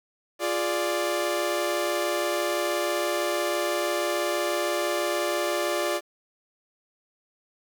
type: chord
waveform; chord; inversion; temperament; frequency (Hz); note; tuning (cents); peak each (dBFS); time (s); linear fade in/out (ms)
sawtooth; D diminished; first; equal; 349.2 / 415.3 / 587.3; F4 / Ab4 / D5; 0 / 0 / 0; -25 / -29 / -23; 0.39-6.01; 50
effects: 9-bit